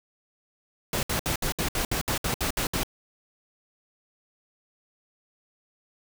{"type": "noise bursts", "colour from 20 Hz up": "pink", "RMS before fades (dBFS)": -27, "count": 12, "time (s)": [0.93, 2.834], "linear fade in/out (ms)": 2, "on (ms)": 100, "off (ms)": 64, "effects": []}